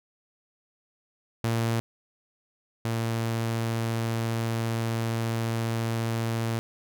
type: tone pair in turn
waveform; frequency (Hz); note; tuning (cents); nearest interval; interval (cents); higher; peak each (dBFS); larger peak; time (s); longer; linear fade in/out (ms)
sawtooth; 114.9 / 114.34; A#2 / A#2; -25 / -33; unison; 8; first; -20 / -22; first; 1.44-1.8 / 2.85-6.59; second; 0
effects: none